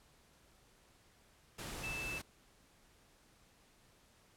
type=tone in noise; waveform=sine; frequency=2637 Hz; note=E7; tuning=in tune; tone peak=-40 dBFS; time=1.83-2.19 s; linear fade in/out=10 ms; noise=pink; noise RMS=-45 dBFS; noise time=1.58-2.22 s; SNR=+2 dB; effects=pink hiss -67 dBFS RMS until 4.36 s + low-pass 12000 Hz 12 dB/octave